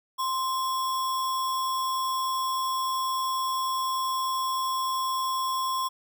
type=tone with sample-and-hold; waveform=sine; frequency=1046.5 Hz; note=C6; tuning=in tune; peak=-25 dBFS; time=0.18-5.89 s; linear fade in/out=20 ms; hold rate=4410 Hz; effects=none